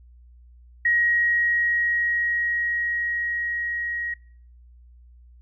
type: tone with level ramp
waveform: sine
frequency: 1893 Hz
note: A#6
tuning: 26 cents sharp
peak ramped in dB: -17 to -26 dBFS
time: 0.85-4.14 s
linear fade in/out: 5 ms
effects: noise-tail reverb RT60 0.5 s tail -22 dB re dry + added 60 Hz sine -47 dBFS peak until 5.41 s